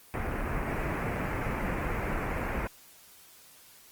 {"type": "low-pass noise", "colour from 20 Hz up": "pink", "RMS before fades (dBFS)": -32, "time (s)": [0.14, 2.67], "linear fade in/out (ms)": 0, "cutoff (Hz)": 2400, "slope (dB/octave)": 48, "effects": ["white hiss -55 dBFS RMS until 3.91 s", "Opus 24 kbps"]}